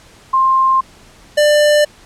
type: tone pair in turn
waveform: sine / square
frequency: 1056 / 594.4 Hz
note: C6 / D5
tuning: +16 / +21 cents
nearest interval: minor seventh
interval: 995 cents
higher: first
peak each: -9 dBFS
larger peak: neither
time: 0.33-0.81 / 1.37-1.85 s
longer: neither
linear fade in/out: 10 ms
effects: pink hiss -44 dBFS RMS until 2.05 s + low-pass 9000 Hz 12 dB/octave